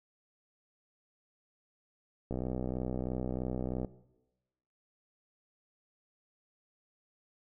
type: click train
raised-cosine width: 2 ms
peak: -22 dBFS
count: 98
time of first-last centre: 2.31-3.847 s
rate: 63.1 Hz
effects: noise-tail reverb RT60 1.0 s tail -18 dB re dry